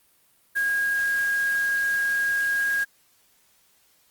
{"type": "tone in noise", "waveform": "sine", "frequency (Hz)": 1634, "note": "G#6", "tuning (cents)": -29, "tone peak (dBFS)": -21, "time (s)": [0.55, 2.85], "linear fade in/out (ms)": 20, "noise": "white", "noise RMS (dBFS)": -39, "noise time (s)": [0.55, 2.85], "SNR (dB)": 15, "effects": ["white hiss -62 dBFS RMS until 4.1 s", "Opus 32 kbps"]}